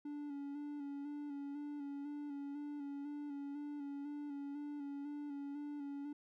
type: tone with vibrato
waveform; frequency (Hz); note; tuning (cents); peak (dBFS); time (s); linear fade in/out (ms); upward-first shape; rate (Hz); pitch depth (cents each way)
triangle; 287.2; D4; -39; -40; 0.05-6.13; 5; square; 2; 30
effects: none